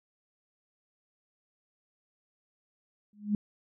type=tone with exponential growth; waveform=sine; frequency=207.7 Hz; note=G#3; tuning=in tune; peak=-21 dBFS; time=3.13-3.35 s; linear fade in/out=2 ms; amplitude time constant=46 ms; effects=none